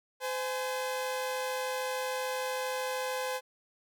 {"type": "tone pair together", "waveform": "sawtooth", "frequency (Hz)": [513, 837.3], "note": ["C5", "G#5"], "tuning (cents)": [-34, 14], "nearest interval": "minor sixth", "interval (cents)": 848, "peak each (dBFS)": [-29, -34], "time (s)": [0.2, 3.41], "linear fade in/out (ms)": 50, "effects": []}